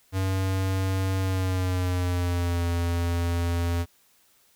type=tone with pitch glide; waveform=square; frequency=95.1 to 85.71 Hz; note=F#2 to F2; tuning=+48 to -32 cents; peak=-24 dBFS; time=0.12-3.86 s; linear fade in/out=50 ms; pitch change=-180 cents; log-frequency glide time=1.19-2.66 s; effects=white hiss -62 dBFS RMS until 4.55 s